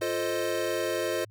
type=chord; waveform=square; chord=F dominant seventh; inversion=none; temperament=equal; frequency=349.2 / 440 / 523.3 / 622.3 Hz; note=F4 / A4 / C5 / Eb5; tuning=0 / 0 / 0 / 0 cents; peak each=-33 / -35 / -33 / -33 dBFS; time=0.01-1.25 s; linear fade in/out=10 ms; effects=added 106 Hz sine -50 dBFS peak until 1.3 s